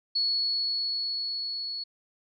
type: tone with level ramp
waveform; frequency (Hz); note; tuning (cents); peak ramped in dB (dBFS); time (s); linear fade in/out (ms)
sine; 4384; C#8; -20; -23 to -32; 0.15-1.84; 10
effects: none